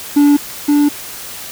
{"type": "tone pair in turn", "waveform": "triangle", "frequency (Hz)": [289.3, 291.5], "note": ["D4", "D4"], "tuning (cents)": [-26, -13], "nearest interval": "unison", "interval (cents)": 13, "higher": "second", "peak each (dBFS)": [-4, -6], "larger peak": "first", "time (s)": [[0.16, 0.37], [0.68, 0.89]], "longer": "neither", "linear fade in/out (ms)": 10, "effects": ["white hiss -29 dBFS RMS until 1.51 s"]}